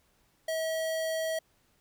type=tone; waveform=square; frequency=643 Hz; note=E5; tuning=43 cents flat; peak=-30 dBFS; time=0.48-1.39 s; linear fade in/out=5 ms; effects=pink hiss -69 dBFS RMS until 1.8 s